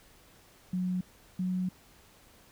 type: tone pair in turn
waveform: sine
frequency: 182.5 / 183.51 Hz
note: F#3 / F#3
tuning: -24 / -14 cents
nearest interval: unison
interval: 10 cents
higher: second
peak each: -28 dBFS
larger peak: neither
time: 0.73-1.01 / 1.39-1.69 s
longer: second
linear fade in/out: 5 ms
effects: pink hiss -59 dBFS RMS until 2.51 s